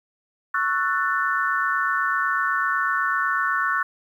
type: chord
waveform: sine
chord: F# minor seventh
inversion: second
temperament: just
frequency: 1110 / 1332 / 1480 / 1776 Hz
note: C#6 / E6 / F#6 / A6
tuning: +2 / +18 / 0 / +16 cents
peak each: -25 / -27 / -24 / -27 dBFS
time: 0.54-3.83 s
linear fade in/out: 5 ms
effects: 9-bit